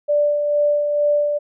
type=tone with tremolo; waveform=sine; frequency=587.3 Hz; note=D5; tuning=in tune; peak=-13 dBFS; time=0.08-1.39 s; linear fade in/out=20 ms; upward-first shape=sine; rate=2.2 Hz; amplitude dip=40%; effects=none